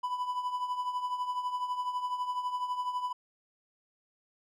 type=tone with tremolo; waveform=triangle; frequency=994 Hz; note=B5; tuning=11 cents sharp; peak=-26 dBFS; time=0.03-3.13 s; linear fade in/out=10 ms; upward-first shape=triangle; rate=12 Hz; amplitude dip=70%; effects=none